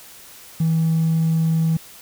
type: tone with hard clipping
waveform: sine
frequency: 162.1 Hz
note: E3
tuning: 29 cents flat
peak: -16 dBFS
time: 0.6-1.77 s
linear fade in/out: 5 ms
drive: 1 dB
effects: white hiss -43 dBFS RMS until 2.01 s